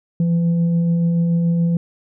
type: tone with frequency modulation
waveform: sine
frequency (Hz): 170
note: F3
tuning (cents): -46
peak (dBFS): -14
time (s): 0.2-1.77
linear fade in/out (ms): 2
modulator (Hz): 333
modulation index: 0.24
effects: none